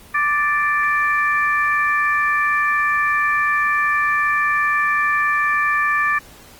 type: harmonic tone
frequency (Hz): 587.3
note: D5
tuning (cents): 0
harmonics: 2 / 3 / 4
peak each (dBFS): -19 / -18 / -24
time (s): 0.14-6.19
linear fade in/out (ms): 10
effects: pink hiss -44 dBFS RMS until 6.59 s + Opus 24 kbps